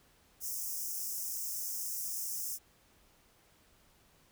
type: high-pass noise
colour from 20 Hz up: white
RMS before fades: -38 dBFS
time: 0.4-2.59 s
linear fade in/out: 50 ms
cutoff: 5200 Hz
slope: 96 dB/octave
effects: pink hiss -66 dBFS RMS until 4.31 s